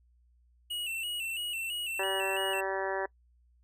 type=tone with vibrato; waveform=square; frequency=2794 Hz; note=F7; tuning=in tune; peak=-34 dBFS; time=0.7-2.61 s; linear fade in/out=10 ms; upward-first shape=square; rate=3 Hz; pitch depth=65 cents each way
type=harmonic tone; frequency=192.7 Hz; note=G3; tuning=29 cents flat; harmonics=2 / 3 / 4 / 5 / 6 / 7 / 8 / 9 / 10; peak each=-35 / -36 / -38 / -38 / -46 / -47 / -43 / -38 / -45 dBFS; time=1.99-3.06 s; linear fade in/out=5 ms
effects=noise-tail reverb RT60 0.1 s tail -23 dB re dry + added 60 Hz sine -62 dBFS peak until 3.63 s